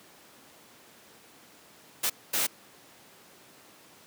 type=noise bursts at uneven times; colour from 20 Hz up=white; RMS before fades=-27 dBFS; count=2; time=2.03-2.1 / 2.33-2.47 s; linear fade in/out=10 ms; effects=pink hiss -54 dBFS RMS until 4.06 s + high-pass 200 Hz 12 dB/octave